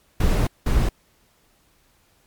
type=noise bursts at uneven times; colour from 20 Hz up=brown; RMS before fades=-18 dBFS; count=2; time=0.2-0.47 / 0.66-0.89 s; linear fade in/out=5 ms; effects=pink hiss -61 dBFS RMS until 2.26 s + MP3 96 kbps